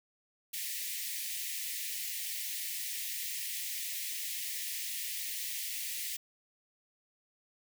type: high-pass noise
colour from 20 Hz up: white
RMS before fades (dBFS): -38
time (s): 0.53-6.17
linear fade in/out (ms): 10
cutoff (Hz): 1800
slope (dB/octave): 96
effects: none